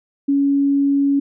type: tone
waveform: sine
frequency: 279.8 Hz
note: C#4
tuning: 16 cents sharp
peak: -13 dBFS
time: 0.28-1.2 s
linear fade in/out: 10 ms
effects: none